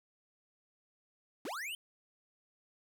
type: linear sweep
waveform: square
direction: up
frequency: 207.2 to 3136 Hz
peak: -39 dBFS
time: 1.45-1.75 s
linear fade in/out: 2 ms
effects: none